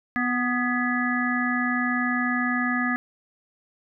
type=harmonic tone with a mistuned harmonic; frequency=247.4 Hz; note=B3; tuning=3 cents sharp; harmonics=1 / 3 / 5 / 7 / 8; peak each=-25 / -33 / -30 / -27 / -31 dBFS; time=0.16-2.96 s; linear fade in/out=0 ms; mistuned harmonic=7; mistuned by=-39 cents; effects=none